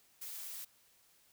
blue noise, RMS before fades -45 dBFS, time 0.21-0.65 s, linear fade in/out 10 ms, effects white hiss -68 dBFS RMS until 1.32 s

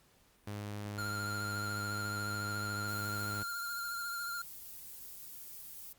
sawtooth tone, 103.3 Hz, G#2, 9 cents flat, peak -35 dBFS, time 0.47-3.43 s, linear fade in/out 5 ms
square tone with vibrato, 1396.9 Hz, F6, in tune, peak -38 dBFS, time 0.98-4.42 s, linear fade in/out 5 ms, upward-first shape triangle, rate 14 Hz, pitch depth 37 cents each way
violet noise, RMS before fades -48 dBFS, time 2.88-5.93 s, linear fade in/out 5 ms
effects pink hiss -67 dBFS RMS until 5.98 s + Opus 48 kbps

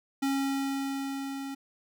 square tone with level ramp, 273.6 Hz, C#4, 23 cents flat, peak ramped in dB -26 to -36 dBFS, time 0.22-1.55 s, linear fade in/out 10 ms, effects none

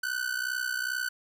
45% pulse ring-modulated tone, 1500 Hz, F#6, 23 cents sharp, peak -26 dBFS, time 0.03-1.09 s, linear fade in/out 5 ms, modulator 31.2 Hz, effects none

